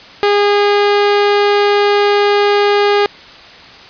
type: tone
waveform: sawtooth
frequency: 408.9 Hz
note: G#4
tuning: 27 cents flat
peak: -5 dBFS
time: 0.23-3.06 s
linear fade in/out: 0 ms
effects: white hiss -36 dBFS RMS until 3.89 s + resampled to 11025 Hz